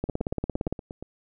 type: two click trains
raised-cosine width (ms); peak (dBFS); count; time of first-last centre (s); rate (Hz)
2; -23 / -14; 9 / 13; 0.09-1.026 / 0.04-0.726; 8.55 / 17.5
effects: none